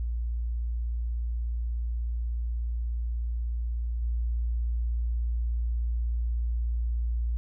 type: tone with level steps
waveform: sine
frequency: 58.27 Hz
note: A#1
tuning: in tune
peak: -27 / -25 dBFS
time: 0-7.37 s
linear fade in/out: 0 ms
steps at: 4.02 s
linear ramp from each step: 5 ms
effects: none

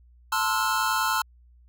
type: chord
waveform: square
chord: F major seventh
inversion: first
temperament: equal with one note detuned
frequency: 880 / 1046.5 / 1318.5 / 1428.7 Hz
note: A5 / C6 / E6 / F6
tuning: 0 / 0 / 0 / +39 cents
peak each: -29 dBFS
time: 0.32-1.22 s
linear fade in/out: 5 ms
effects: added 60 Hz sine -52 dBFS peak until 1.68 s

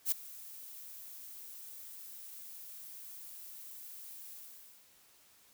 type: noise with ADSR envelope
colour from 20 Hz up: violet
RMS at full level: -28 dBFS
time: 0.05-4.9 s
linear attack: 65 ms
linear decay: 11 ms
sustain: -21 dB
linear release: 580 ms
effects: white hiss -64 dBFS RMS until 5.53 s

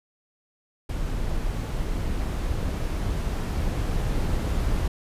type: noise with level ramp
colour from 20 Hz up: brown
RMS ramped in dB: -28 to -24 dBFS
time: 0.89-4.88 s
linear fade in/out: 5 ms
effects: resampled to 32000 Hz

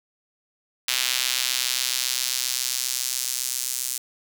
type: tone with high-pass filter sweep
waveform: sawtooth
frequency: 127.4 Hz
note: C3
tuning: 46 cents flat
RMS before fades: -26 dBFS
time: 0.88-3.98 s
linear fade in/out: 5 ms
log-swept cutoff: 3100 to 7400 Hz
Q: 1.1
effects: none

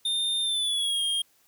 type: tone with pitch glide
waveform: square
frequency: 3624 to 3229 Hz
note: A#7 to G#7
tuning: -50 to -49 cents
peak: -25 dBFS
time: 0.05-1.22 s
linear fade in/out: 5 ms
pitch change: -199 cents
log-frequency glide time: 0.41-1.03 s
effects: white hiss -64 dBFS RMS until 1.47 s

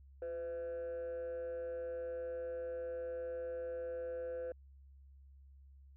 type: tone with frequency modulation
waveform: sine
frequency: 507 Hz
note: B4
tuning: 45 cents sharp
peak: -36 dBFS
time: 0.22-4.52 s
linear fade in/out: 2 ms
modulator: 155 Hz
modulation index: 0.32
effects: tanh soft clip ceiling -38 dBFS + added 68 Hz sine -56 dBFS peak until 5.96 s

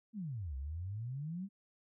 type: exponential two-way sweep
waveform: sine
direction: down then up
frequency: 232.3 to 64.4 to 204.1 Hz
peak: -38 dBFS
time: 0.13-1.49 s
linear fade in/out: 50 ms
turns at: 0.56 s
effects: none

